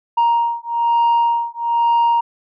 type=beating tone pair; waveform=sine; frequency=936 / 937.1 Hz; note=A#5 / A#5; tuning=+7 / +9 cents; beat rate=1.1 Hz; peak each=-15 dBFS; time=0.17-2.21 s; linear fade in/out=10 ms; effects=tanh soft clip ceiling -10 dBFS